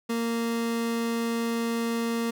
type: tone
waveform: 30% pulse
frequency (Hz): 231.4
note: A#3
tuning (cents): -13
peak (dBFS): -23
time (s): 0.09-2.31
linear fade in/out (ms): 10
effects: none